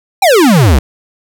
square exponential sweep, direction down, 830.6 to 59 Hz, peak -5 dBFS, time 0.22-0.79 s, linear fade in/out 5 ms, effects none

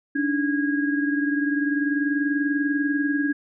sine tone cluster, 286.7 / 307 / 1642 Hz, D4 / D#4 / G#6, -42 / -23 / -20 cents, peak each -22 / -28 / -27 dBFS, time 0.15-3.33 s, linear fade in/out 10 ms, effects none

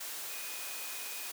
sine tone in noise, 2489 Hz, D#7, in tune, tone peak -48 dBFS, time 0.29-1.29 s, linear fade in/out 10 ms, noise white, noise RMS -41 dBFS, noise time 0-1.32 s, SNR -10 dB, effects high-pass 400 Hz 12 dB/octave

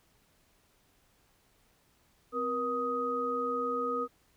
sine tone cluster, 258.8 / 477.4 / 1251 Hz, C4 / A#4 / D#6, -19 / +41 / +9 cents, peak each -38 / -33 / -32 dBFS, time 2.32-4.08 s, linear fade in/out 50 ms, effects pink hiss -68 dBFS RMS until 4.36 s

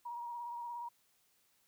sine tone with vibrato, 951 Hz, A#5, 34 cents sharp, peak -40 dBFS, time 0.05-0.89 s, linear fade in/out 10 ms, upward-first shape sine, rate 17 Hz, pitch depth 27 cents each way, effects white hiss -73 dBFS RMS until 1.67 s

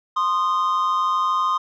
triangle tone pair together, 1046.5 / 1233.9 Hz, C6 / D#6, 0 / -15 cents, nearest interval minor third, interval 285 cents, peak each -19 dBFS, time 0.16-1.58 s, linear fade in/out 10 ms, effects resampled to 16000 Hz

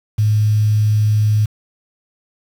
sine tone with quantisation, 106.7 Hz, G#2, 47 cents sharp, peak -11 dBFS, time 0.18-1.46 s, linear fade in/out 10 ms, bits 6, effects none

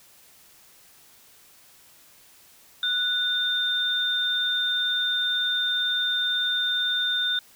sine tone pair together, 1476 / 3609 Hz, F#6 / A7, -5 / +43 cents, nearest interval octave + minor third, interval 1548 cents, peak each -28 / -23 dBFS, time 2.83-7.39 s, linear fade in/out 2 ms, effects white hiss -54 dBFS RMS until 7.55 s

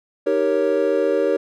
triangle chord, Eb dominant seventh, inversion none, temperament equal, 311.1 / 392 / 466.2 / 554.4 Hz, Eb4 / G4 / Bb4 / Db5, 0 / 0 / 0 / 0 cents, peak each -23 / -20 / -19 / -19 dBFS, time 0.26-1.37 s, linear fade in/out 10 ms, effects none

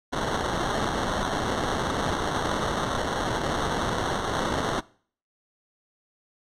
white noise with sample-and-hold, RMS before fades -27 dBFS, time 0.12-4.81 s, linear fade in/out 20 ms, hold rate 2450 Hz, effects noise-tail reverb RT60 0.5 s tail -22 dB re dry + low-pass 7000 Hz 12 dB/octave

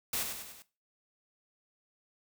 white noise with echo, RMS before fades -33 dBFS, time 0.13-0.23 s, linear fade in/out 2 ms, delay 98 ms, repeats 4, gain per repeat -5 dB, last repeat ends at 0.622 s, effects noise-tail reverb RT60 0.3 s tail -17 dB re dry

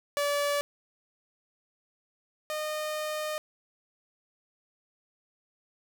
sawtooth tone pair in turn, 576 / 612.5 Hz, D5 / D#5, -34 / -27 cents, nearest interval minor second, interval 107 cents, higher second, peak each -22 / -27 dBFS, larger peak first, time 0.17-0.61 / 2.5-3.38 s, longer second, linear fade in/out 0 ms, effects none

